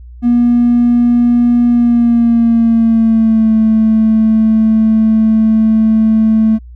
triangle tone with pitch glide, 240.1 to 220.2 Hz, B3 to A3, -49 to +2 cents, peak -3 dBFS, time 0.22-6.59 s, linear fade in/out 50 ms, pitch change -149 cents, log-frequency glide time 1.67-3.53 s, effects tanh soft clip ceiling -3 dBFS + added 60 Hz sine -30 dBFS peak until 6.75 s

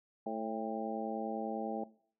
harmonic tone with a mistuned harmonic, 110 Hz, A2, in tune, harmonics 2 / 3 / 4 / 5 / 6 / 7, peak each -41 / -44 / -43 / -43 / -42 / -40 dBFS, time 0.26-1.84 s, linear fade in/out 5 ms, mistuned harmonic 7, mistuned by +50 cents, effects noise-tail reverb RT60 0.5 s tail -19 dB re dry

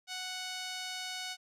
sawtooth tone with band-pass filter, 740 Hz, F#5, in tune, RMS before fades -40 dBFS, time 0.07-1.37 s, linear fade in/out 50 ms, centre 4300 Hz, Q 1.1, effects none

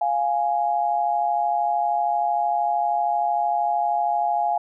sine tone pair together, 698.5 / 831.5 Hz, F5 / G#5, 0 / +2 cents, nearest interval minor third, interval 302 cents, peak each -22 dBFS, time 0.01-4.58 s, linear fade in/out 5 ms, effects none

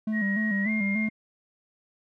triangle tone with vibrato, 207.7 Hz, G#3, in tune, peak -23 dBFS, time 0.07-1.09 s, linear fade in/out 5 ms, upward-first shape square, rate 3.4 Hz, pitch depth 76 cents each way
sine tone with pitch glide, 1889 to 2120 Hz, A#6 to C7, +22 to +22 cents, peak -28 dBFS, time 0.12-1.1 s, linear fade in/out 50 ms, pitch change +200 cents, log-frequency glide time 0.63-0.7 s
effects none

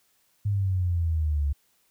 sine exponential sweep, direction down, 103.83 to 69.6 Hz, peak -22 dBFS, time 0.45-1.53 s, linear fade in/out 10 ms, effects white hiss -67 dBFS RMS until 1.9 s

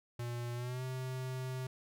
square tone with pitch glide, 119.9 to 129.25 Hz, A#2 to C3, +49 to -21 cents, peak -38 dBFS, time 0.19-1.67 s, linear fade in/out 5 ms, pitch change +130 cents, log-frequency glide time 0.54-0.84 s, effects none

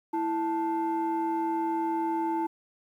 sine tone pair together, 329.6 / 880 Hz, E4 / A5, 0 / 0 cents, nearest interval octave + perfect fourth, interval 1700 cents, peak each -27 dBFS, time 0.13-2.47 s, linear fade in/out 10 ms, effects tanh soft clip ceiling -22 dBFS + 10-bit

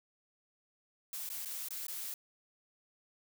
blue noise with dropouts, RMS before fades -41 dBFS, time 1.13-2.14 s, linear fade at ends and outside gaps 2 ms, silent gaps 1.291-1.3 / 1.45-1.456 / 1.686-1.706 / 1.868-1.882 s, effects none

